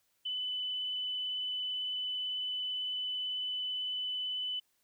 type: tone with vibrato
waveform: sine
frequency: 3003 Hz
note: F#7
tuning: 25 cents sharp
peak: -33 dBFS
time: 0.25-4.6 s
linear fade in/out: 10 ms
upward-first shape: triangle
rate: 18 Hz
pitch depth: 10 cents each way
effects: white hiss -75 dBFS RMS until 4.83 s